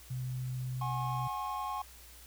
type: tone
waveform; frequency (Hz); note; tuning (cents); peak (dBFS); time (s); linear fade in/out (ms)
sine; 127.5; C3; -44; -34; 0.1-1.28; 10
type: chord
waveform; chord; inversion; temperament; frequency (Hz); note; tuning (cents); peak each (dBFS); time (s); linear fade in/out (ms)
triangle; F# suspended second; none; equal with one note detuned; 740 / 830.6 / 1080.3; F#5 / G#5 / C#6; 0 / 0 / -45; -40 / -37 / -35; 0.81-1.82; 5
effects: added 60 Hz sine -55 dBFS peak until 2.26 s + white hiss -55 dBFS RMS until 2.26 s